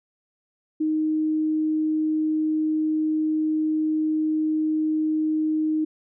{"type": "tone", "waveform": "sine", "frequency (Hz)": 311.1, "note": "D#4", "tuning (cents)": 0, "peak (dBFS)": -20, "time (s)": [0.8, 5.85], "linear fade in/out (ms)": 10, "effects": []}